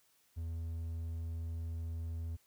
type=tone; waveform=triangle; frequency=82.41 Hz; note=E2; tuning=in tune; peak=-35 dBFS; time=0.36-2.37 s; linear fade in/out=20 ms; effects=white hiss -71 dBFS RMS until 2.46 s